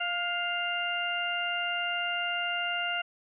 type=harmonic tone with a mistuned harmonic; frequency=698.5 Hz; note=F5; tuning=in tune; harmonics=1 / 2 / 3 / 4; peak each=-35 / -33 / -37 / -32 dBFS; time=0-3.02 s; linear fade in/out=10 ms; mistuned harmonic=2; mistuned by=+26 cents; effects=none